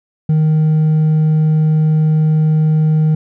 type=tone with hard clipping; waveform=sine; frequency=155.56 Hz; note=D#3; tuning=in tune; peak=-10 dBFS; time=0.29-3.15 s; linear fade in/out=5 ms; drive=2 dB; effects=none